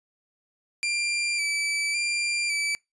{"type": "tone with vibrato", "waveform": "sawtooth", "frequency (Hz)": 2345, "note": "D7", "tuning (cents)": -3, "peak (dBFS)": -21, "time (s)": [0.83, 2.75], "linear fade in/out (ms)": 0, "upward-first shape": "square", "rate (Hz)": 0.9, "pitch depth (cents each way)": 26, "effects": ["noise-tail reverb RT60 0.2 s tail -25 dB re dry", "resampled to 24000 Hz"]}